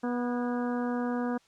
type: harmonic tone with a mistuned harmonic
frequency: 243.9 Hz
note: B3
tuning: 21 cents flat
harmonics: 1 / 2 / 3 / 4 / 5 / 6 / 7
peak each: -29 / -35 / -39 / -41 / -43 / -45 / -46 dBFS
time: 0.03-1.38 s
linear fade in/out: 10 ms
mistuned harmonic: 7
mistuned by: -65 cents
effects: white hiss -64 dBFS RMS until 1.47 s + low-pass 6000 Hz 12 dB/octave